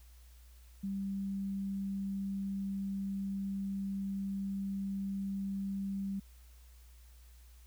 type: tone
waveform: sine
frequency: 196 Hz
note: G3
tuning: in tune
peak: -34 dBFS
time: 0.83-6.2 s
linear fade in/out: 10 ms
effects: added 60 Hz sine -54 dBFS peak until 7.66 s + white hiss -66 dBFS RMS until 7.66 s